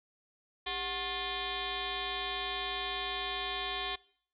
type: tone with frequency modulation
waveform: sine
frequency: 2102 Hz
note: C7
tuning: 7 cents sharp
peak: -33 dBFS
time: 0.66-3.96 s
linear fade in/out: 10 ms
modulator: 341 Hz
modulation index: 4.9
effects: noise-tail reverb RT60 0.6 s tail -23 dB re dry